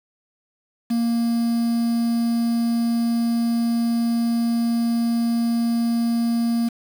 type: tone with quantisation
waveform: triangle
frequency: 233.1 Hz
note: A#3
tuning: in tune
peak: -16 dBFS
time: 0.9-6.69 s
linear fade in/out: 10 ms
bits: 6
effects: none